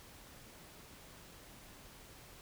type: silence
effects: pink hiss -56 dBFS RMS until 2.41 s